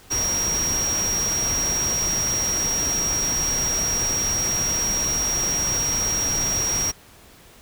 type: tone in noise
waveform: sine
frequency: 5650 Hz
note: F8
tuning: 19 cents sharp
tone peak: -21 dBFS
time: 0.1-6.92 s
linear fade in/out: 20 ms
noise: pink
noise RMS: -29 dBFS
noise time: 0.1-6.92 s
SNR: +5 dB
effects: pink hiss -49 dBFS RMS until 7.61 s